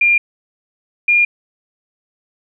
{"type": "tone pair in turn", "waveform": "sine", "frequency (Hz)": [2400, 2414], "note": ["D7", "D7"], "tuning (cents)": [37, 47], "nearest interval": "unison", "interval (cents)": 10, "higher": "second", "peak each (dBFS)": -9, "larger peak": "neither", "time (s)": [[0.01, 0.18], [1.08, 1.25]], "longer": "neither", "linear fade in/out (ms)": 5, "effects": []}